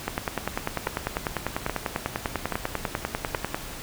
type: two click trains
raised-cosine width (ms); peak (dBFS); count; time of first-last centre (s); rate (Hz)
0.5; -10 / -11; 36 / 4; 0.08-3.545 / 0.87-3.349; 10.1 / 1.21
effects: pink hiss -38 dBFS RMS until 3.82 s